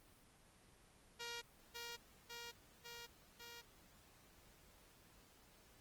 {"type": "tone with echo", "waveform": "5% pulse", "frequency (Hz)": 471.7, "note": "A#4", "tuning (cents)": 20, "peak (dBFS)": -34, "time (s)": [1.19, 1.42], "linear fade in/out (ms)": 20, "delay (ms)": 550, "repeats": 4, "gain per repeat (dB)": -2, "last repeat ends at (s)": 3.62, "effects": ["pink hiss -67 dBFS RMS until 5.8 s", "Opus 24 kbps"]}